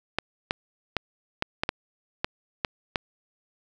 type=clicks; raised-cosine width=0.3 ms; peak=-8 dBFS; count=9; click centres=0.186 / 0.509 / 0.967 / 1.424 / 1.635 / 1.691 / 2.245 / 2.648 / 2.958 s; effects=none